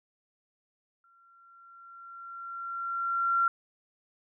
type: tone with exponential growth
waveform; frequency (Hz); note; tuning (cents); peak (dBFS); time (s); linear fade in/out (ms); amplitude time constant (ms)
sine; 1370; F6; -34; -21; 1.04-3.48; 2; 530
effects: none